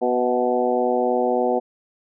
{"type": "harmonic tone with a mistuned harmonic", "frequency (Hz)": 123.47, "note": "B2", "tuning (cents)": 0, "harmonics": [2, 3, 4, 5, 6, 7], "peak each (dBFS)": [-26, -24, -22, -26, -24, -30], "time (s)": [0.01, 1.6], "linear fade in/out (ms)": 20, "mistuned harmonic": 5, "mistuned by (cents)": 43, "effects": []}